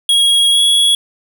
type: tone with pitch glide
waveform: square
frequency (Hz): 3304 to 3348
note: G#7 to G#7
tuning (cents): -10 to +13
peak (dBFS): -9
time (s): 0.09-0.95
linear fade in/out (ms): 2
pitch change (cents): +23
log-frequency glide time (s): 0.51-0.6
effects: none